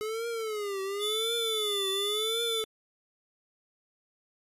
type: tone with vibrato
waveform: square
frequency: 424.5 Hz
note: G#4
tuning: 38 cents sharp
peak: -32 dBFS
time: 0.01-2.64 s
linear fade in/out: 0 ms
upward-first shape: triangle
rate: 0.93 Hz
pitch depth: 180 cents each way
type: tone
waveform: 45% pulse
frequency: 3500 Hz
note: A7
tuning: 10 cents flat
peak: -30 dBFS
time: 0.99-2.65 s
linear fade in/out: 50 ms
effects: resampled to 32000 Hz